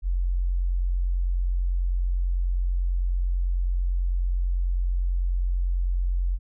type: tone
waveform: sine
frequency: 44.56 Hz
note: F1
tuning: 36 cents sharp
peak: -21 dBFS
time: 0.02-6.39 s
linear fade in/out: 50 ms
effects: none